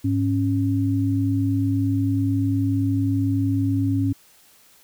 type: tone pair together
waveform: sine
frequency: 103.83 / 275.1 Hz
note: G#2 / C#4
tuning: 0 / -13 cents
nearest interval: octave + perfect fourth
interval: 1687 cents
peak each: -21 dBFS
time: 0.04-4.13 s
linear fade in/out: 10 ms
effects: white hiss -54 dBFS RMS until 4.83 s